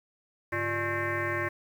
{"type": "tone with frequency modulation", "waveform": "sine", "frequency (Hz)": 1082, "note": "C#6", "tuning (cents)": -42, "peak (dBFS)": -27, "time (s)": [0.52, 1.49], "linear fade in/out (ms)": 10, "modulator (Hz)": 245, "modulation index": 4.1, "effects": ["9-bit"]}